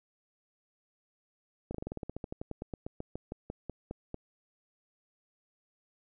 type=slowing click train; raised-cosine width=2 ms; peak=-24 dBFS; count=24; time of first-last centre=1.71-4.144 s; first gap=35 ms; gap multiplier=1.09; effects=none